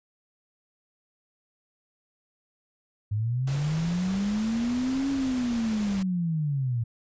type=linear two-way sweep; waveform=sine; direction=up then down; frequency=101.3 to 277.2 to 112.5 Hz; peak=-24 dBFS; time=3.11-6.84 s; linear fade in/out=10 ms; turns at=5.1 s
type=noise; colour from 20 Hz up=pink; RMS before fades=-39 dBFS; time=3.47-6.03 s; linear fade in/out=5 ms
effects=resampled to 16000 Hz